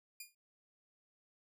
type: tone with exponential decay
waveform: 10% pulse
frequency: 2425 Hz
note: D#7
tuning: 45 cents flat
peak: -34 dBFS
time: 0.2-0.35 s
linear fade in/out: 5 ms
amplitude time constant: 32 ms
effects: none